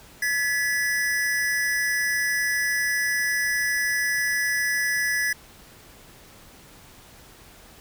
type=tone pair together; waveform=square; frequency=1700 / 1967.8 Hz; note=G#6 / B6; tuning=+40 / -7 cents; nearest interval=minor third; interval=253 cents; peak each=-25 / -26 dBFS; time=0.22-5.33 s; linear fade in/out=5 ms; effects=pink hiss -49 dBFS RMS until 7.8 s